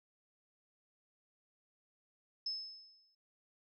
sine tone with exponential decay, 5220 Hz, E8, 18 cents flat, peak -34 dBFS, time 2.46-3.15 s, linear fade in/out 5 ms, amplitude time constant 150 ms, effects none

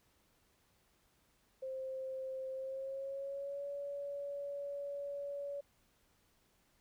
sine tone with pitch glide, 526 to 567 Hz, C5 to C#5, +9 to +39 cents, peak -39 dBFS, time 1.62-5.61 s, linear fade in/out 10 ms, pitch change +130 cents, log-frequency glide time 2.52-3.66 s, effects pink hiss -73 dBFS RMS until 6.8 s

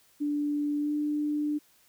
sine tone with pitch glide, 292.8 to 297.1 Hz, D4 to D4, -5 to +20 cents, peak -26 dBFS, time 0.2-1.59 s, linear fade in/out 20 ms, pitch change +25 cents, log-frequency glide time 0.79-0.92 s, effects white hiss -63 dBFS RMS until 1.88 s

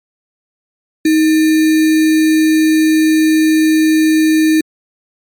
sine tone with sample-and-hold, 314.5 Hz, D#4, 19 cents sharp, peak -7 dBFS, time 1.05-4.61 s, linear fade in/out 5 ms, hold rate 2100 Hz, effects MP3 64 kbps

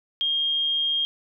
sine tone, 3227 Hz, G7, 50 cents sharp, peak -21 dBFS, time 0.21-1.05 s, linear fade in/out 0 ms, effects none

